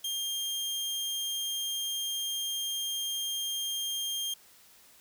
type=tone; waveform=sawtooth; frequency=3205 Hz; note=G7; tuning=38 cents sharp; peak=-28 dBFS; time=0.04-4.34 s; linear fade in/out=5 ms; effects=white hiss -58 dBFS RMS until 5 s